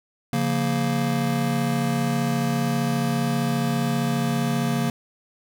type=chord; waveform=square; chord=Bb minor; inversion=first; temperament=just; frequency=139.85 / 174.81 / 233.1 Hz; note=Db3 / F3 / Bb3; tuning=+16 / +2 / 0 cents; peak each=-26 / -29 / -25 dBFS; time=0.33-4.9 s; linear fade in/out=2 ms; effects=none